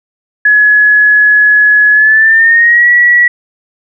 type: tone with pitch glide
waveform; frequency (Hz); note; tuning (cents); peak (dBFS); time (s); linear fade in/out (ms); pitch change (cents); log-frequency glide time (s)
sine; 1693 to 1933.5; G#6 to B6; +33 to -37; -3; 0.45-3.28; 5; +230; 1.92-2.89
effects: none